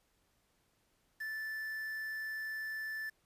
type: tone with quantisation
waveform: triangle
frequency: 1756 Hz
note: A6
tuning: 4 cents flat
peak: -36 dBFS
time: 1.2-3.1 s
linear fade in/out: 10 ms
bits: 9
effects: pink hiss -75 dBFS RMS until 3.25 s + resampled to 32000 Hz